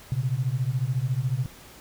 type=beating tone pair; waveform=sine; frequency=121.4 / 135.4 Hz; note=B2 / C#3; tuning=-29 / -40 cents; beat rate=14 Hz; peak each=-26 dBFS; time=0.12-1.46 s; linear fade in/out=0 ms; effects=pink hiss -48 dBFS RMS until 1.8 s